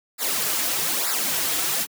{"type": "noise with flanger", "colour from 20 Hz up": "white", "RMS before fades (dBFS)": -24, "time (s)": [0.18, 1.87], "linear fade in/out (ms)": 50, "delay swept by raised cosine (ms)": [0.32, 5.12], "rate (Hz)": 1.1, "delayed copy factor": -0.8, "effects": ["high-pass 150 Hz 12 dB/octave"]}